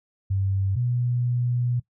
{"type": "tone pair in turn", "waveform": "sine", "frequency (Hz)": [97, 122.29], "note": ["G2", "B2"], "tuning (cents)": [-18, -17], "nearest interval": "major third", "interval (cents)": 401, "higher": "second", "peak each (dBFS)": -21, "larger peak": "neither", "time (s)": [[0.3, 0.76], [0.76, 1.8]], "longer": "second", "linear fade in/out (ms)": 10, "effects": ["noise-tail reverb RT60 0.1 s tail -19 dB re dry"]}